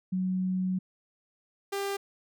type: tone pair in turn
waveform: sine / sawtooth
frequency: 185.5 / 397.4 Hz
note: F#3 / G4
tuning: +5 / +24 cents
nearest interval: octave + minor second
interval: 1319 cents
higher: second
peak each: -26 dBFS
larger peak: neither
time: 0.12-0.79 / 1.72-1.97 s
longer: first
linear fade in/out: 10 ms
effects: none